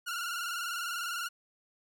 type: tone with vibrato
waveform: sawtooth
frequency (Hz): 1403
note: F6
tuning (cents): +8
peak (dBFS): -30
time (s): 0.06-1.29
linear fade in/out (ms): 20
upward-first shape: square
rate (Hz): 20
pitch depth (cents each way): 51
effects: none